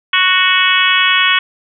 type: harmonic tone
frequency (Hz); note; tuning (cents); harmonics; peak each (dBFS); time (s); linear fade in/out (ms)
370; F#4; 0; 3 / 4 / 5 / 6 / 7 / 8 / 9; -17 / -17 / -17 / -17 / -17 / -17 / -17; 0.13-1.39; 5
effects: none